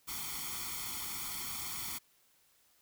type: noise with comb filter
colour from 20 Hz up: white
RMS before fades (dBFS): -40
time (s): 0.07-1.99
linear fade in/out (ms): 20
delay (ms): 0.9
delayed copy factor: +0.85
effects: white hiss -69 dBFS RMS until 2.81 s